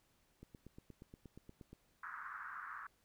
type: click train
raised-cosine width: 3 ms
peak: -40 dBFS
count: 12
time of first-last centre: 0.43-1.73 s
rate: 8.46 Hz
type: band-pass noise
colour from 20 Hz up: white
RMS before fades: -48 dBFS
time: 2.03-2.87 s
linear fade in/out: 5 ms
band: 1100 to 1600 Hz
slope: 48 dB/octave
effects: pink hiss -75 dBFS RMS until 3.04 s